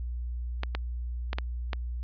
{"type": "clicks", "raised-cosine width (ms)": 0.3, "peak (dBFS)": -15, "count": 5, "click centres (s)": [0.634, 0.75, 1.331, 1.385, 1.732], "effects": ["added 60 Hz sine -31 dBFS peak until 2.03 s", "resampled to 11025 Hz"]}